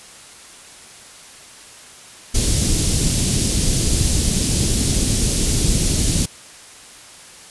pink band-stop noise, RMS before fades -17 dBFS, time 2.34-6.26 s, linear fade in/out 10 ms, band 270 to 5000 Hz, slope 12 dB/octave, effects white hiss -41 dBFS RMS until 7.5 s + resampled to 24000 Hz

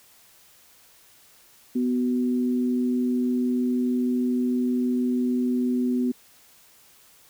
sine tone pair together, 248.3 / 374.6 Hz, B3 / F#4, +9 / +21 cents, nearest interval perfect fifth, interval 712 cents, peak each -21 / -31 dBFS, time 1.75-6.12 s, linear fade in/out 10 ms, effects white hiss -55 dBFS RMS until 7.29 s

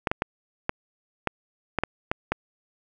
clicks, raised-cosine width 0.5 ms, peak -8 dBFS, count 9, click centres 0.072 / 0.115 / 0.221 / 0.694 / 1.273 / 1.787 / 1.836 / 2.115 / 2.32 s, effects none

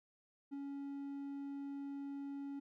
triangle tone with ADSR envelope, 279.7 Hz, C#4, 16 cents sharp, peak -38 dBFS, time 0.51-2.6 s, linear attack 25 ms, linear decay 7 ms, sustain -2 dB, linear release 12 ms, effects none

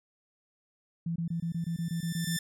sine tone bursts, 167.5 Hz, E3, 28 cents sharp, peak -29 dBFS, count 11, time 1.06-2.369 s, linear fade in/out 5 ms, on 99 ms, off 22 ms
10% pulse tone with exponential growth, 1774 Hz, A6, 14 cents sharp, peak -22 dBFS, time 1.28-2.39 s, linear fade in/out 5 ms, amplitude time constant 240 ms
effects none

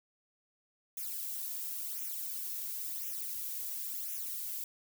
violet noise with flanger, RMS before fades -39 dBFS, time 0.97-4.64 s, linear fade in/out 2 ms, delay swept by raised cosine 0.22 to 2.52 ms, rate 0.95 Hz, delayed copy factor -0.75, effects none

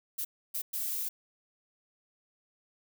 violet noise bursts at uneven times, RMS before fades -34 dBFS, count 3, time 0.18-0.25 / 0.54-0.62 / 0.73-1.09 s, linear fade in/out 10 ms, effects none

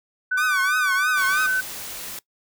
sine tone with pitch glide, 1504 to 1519.7 Hz, F#6 to F#6, +28 to +46 cents, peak -19 dBFS, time 0.31-1.61 s, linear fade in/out 10 ms, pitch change +18 cents, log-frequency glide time 1.07-1.41 s
sawtooth tone with vibrato, 1168 Hz, D6, 10 cents flat, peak -20 dBFS, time 0.37-1.47 s, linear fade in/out 10 ms, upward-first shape triangle, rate 3.1 Hz, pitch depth 160 cents each way
white noise, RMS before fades -34 dBFS, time 1.17-2.19 s, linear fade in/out 2 ms
effects noise-tail reverb RT60 0.1 s tail -21 dB re dry

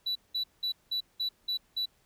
sine tone bursts, 3951 Hz, B7, in tune, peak -26 dBFS, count 7, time 0.06-1.858 s, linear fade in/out 10 ms, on 94 ms, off 190 ms, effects tanh soft clip ceiling -27 dBFS + pink hiss -68 dBFS RMS until 2.05 s

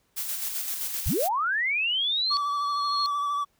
blue noise with tremolo, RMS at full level -30 dBFS, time 0.16-1.29 s, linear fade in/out 20 ms, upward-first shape square, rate 7.7 Hz, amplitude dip 35%
sine linear sweep, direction up, 33.24 to 4460 Hz, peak -23 dBFS, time 1.06-2.37 s, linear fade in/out 0 ms
sine tone with exponential growth, 4305 Hz, C8, 49 cents sharp, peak -24 dBFS, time 2-3.06 s, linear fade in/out 0 ms, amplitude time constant 230 ms
triangle tone with vibrato, 1153 Hz, D6, 32 cents flat, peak -23 dBFS, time 2.3-3.45 s, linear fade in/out 20 ms, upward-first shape sine, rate 13 Hz, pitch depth 27 cents each way
effects pink hiss -69 dBFS RMS until 3.59 s

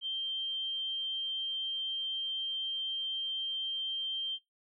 sine tone, 3152 Hz, G7, 9 cents sharp, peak -32 dBFS, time 0.01-4.39 s, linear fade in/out 50 ms, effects noise-tail reverb RT60 0.2 s tail -21 dB re dry

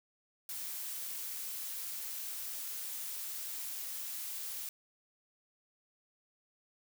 blue noise, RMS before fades -41 dBFS, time 0.49-4.69 s, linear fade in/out 2 ms, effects none

